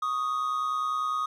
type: tone pair together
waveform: triangle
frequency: 1114.6 / 1244.5 Hz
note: C#6 / D#6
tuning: +9 / 0 cents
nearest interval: major second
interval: 191 cents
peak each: -32 / -25 dBFS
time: 0.02-1.26 s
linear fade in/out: 5 ms
effects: none